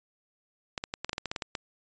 clicks, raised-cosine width 0.2 ms, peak -15 dBFS, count 12, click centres 0.778 / 0.839 / 0.939 / 1.046 / 1.094 / 1.131 / 1.181 / 1.257 / 1.315 / 1.362 / 1.422 / 1.552 s, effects resampled to 16000 Hz

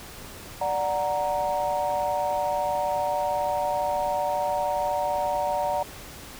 sine chord, D augmented, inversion none, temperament equal, 587.3 / 740 / 932.3 Hz, D5 / F#5 / A#5, 0 / 0 / 0 cents, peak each -27 dBFS, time 0.61-5.83 s, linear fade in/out 5 ms, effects tanh soft clip ceiling -15 dBFS + pink hiss -42 dBFS RMS until 6.39 s

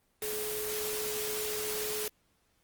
sine tone in noise, 425.6 Hz, G#4, 42 cents sharp, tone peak -36 dBFS, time 0.22-2.08 s, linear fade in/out 2 ms, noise white, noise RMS -36 dBFS, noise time 0.22-2.08 s, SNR -3 dB, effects pink hiss -72 dBFS RMS until 2.63 s + Opus 24 kbps

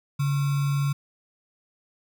sine tone with sample-and-hold, 141.3 Hz, C#3, 34 cents sharp, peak -21 dBFS, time 0.19-0.93 s, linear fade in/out 10 ms, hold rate 1225 Hz, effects none

